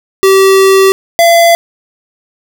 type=tone pair in turn; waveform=square; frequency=385.8 / 678.5 Hz; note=G4 / E5; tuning=-28 / +50 cents; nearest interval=minor seventh; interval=978 cents; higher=second; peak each=-4 dBFS; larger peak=neither; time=0.23-0.92 / 1.19-1.55 s; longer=first; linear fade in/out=0 ms; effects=none